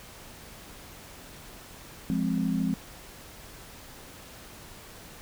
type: chord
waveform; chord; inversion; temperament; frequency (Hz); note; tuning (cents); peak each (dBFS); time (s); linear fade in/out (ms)
sine; F minor; none; equal; 174.61 / 207.7 / 261.6; F3 / Ab3 / C4; 0 / 0 / 0; -29; 2.1-2.74; 0
effects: pink hiss -47 dBFS RMS until 5.21 s